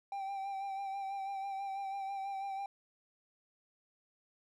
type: tone with vibrato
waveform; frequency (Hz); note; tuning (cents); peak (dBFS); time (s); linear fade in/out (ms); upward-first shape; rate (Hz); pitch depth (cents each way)
triangle; 784; G5; 0; -35; 0.12-2.66; 2; sine; 6.1; 30
effects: none